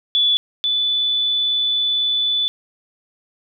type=tone pair in turn; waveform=sine; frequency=3444 / 3482 Hz; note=A7 / A7; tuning=-38 / -19 cents; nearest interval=unison; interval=19 cents; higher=second; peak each=-13 / -16 dBFS; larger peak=first; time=0.15-0.37 / 0.64-2.48 s; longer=second; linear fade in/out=0 ms; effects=none